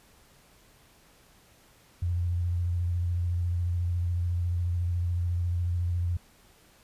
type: tone with vibrato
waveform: sine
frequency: 87.3 Hz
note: F2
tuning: in tune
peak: -25 dBFS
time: 2.02-6.17 s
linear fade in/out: 5 ms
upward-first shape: square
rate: 14 Hz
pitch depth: 22 cents each way
effects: pink hiss -59 dBFS RMS until 6.83 s + resampled to 32000 Hz